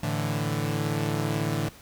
sawtooth chord, A suspended fourth, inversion none, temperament equal, 110 / 146.83 / 164.81 Hz, A2 / D3 / E3, 0 / 0 / 0 cents, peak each -26 / -25 / -28 dBFS, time 0.03-1.69 s, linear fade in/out 5 ms, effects pink hiss -50 dBFS RMS until 1.81 s

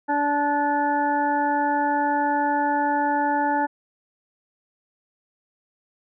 harmonic tone with a mistuned harmonic, 289.8 Hz, D4, 23 cents flat, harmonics 1 / 2 / 3 / 5 / 6, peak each -26 / -30 / -21 / -31 / -32 dBFS, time 0.08-3.67 s, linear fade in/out 20 ms, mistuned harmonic 5, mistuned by +18 cents, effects none

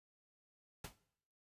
pink noise with exponential decay, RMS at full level -42 dBFS, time 0.84-0.97 s, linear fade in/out 5 ms, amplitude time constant 27 ms, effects noise-tail reverb RT60 0.7 s tail -19 dB re dry + resampled to 32000 Hz

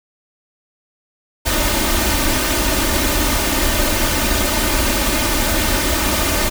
pink noise with comb filter, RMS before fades -17 dBFS, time 1.45-6.5 s, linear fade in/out 20 ms, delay 3.3 ms, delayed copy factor +0.7, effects none

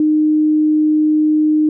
sine tone, 306.5 Hz, D#4, 26 cents flat, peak -10 dBFS, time 0-1.69 s, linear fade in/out 2 ms, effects none

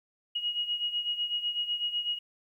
sine beating tone pair, 2889 / 2897 Hz, F#7 / F#7, -42 / -37 cents, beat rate 8 Hz, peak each -30 / -35 dBFS, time 0.35-2.19 s, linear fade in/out 10 ms, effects 11-bit

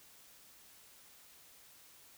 silence, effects white hiss -60 dBFS RMS until 2.17 s

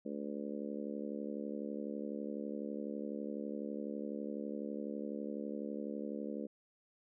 harmonic tone, 72 Hz, D2, 34 cents flat, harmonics 3 / 4 / 5 / 6 / 7 / 8, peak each -42 / -44 / -48 / -48 / -46 / -51 dBFS, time 0.05-6.47 s, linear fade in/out 10 ms, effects none

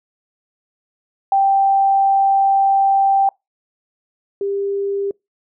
sine tone pair in turn, 784 / 398.2 Hz, G5 / G4, 0 / +27 cents, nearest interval octave, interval 1173 cents, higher first, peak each -11 / -18 dBFS, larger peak first, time 1.32-3.29 / 4.41-5.11 s, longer first, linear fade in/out 2 ms, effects noise-tail reverb RT60 0.2 s tail -26 dB re dry

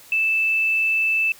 sine tone, 2637 Hz, E7, in tune, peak -17 dBFS, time 0.12-1.32 s, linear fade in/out 2 ms, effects white hiss -47 dBFS RMS until 1.39 s

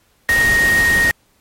sine tone in noise, 1865 Hz, A#6, in tune, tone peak -11 dBFS, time 0.29-1.11 s, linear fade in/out 0 ms, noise pink, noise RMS -22 dBFS, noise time 0.29-1.11 s, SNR +8 dB, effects pink hiss -58 dBFS RMS until 1.4 s + MP3 64 kbps

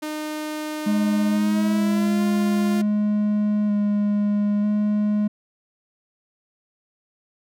sawtooth tone with pitch glide, 305.7 to 349.1 Hz, D#4 to F4, -30 to -1 cents, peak -23 dBFS, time 0.02-2.82 s, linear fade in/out 10 ms, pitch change +229 cents, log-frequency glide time 1.28-2.24 s
triangle tone with vibrato, 207.7 Hz, G#3, in tune, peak -16 dBFS, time 0.86-5.28 s, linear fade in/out 10 ms, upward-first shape square, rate 0.53 Hz, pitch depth 12 cents each way
effects none

